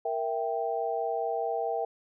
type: chord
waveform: sine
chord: E diminished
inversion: second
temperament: equal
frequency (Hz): 466.2 / 659.3 / 784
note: Bb4 / E5 / G5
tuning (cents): 0 / 0 / 0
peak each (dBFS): -32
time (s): 0.05-1.85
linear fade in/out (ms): 5
effects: none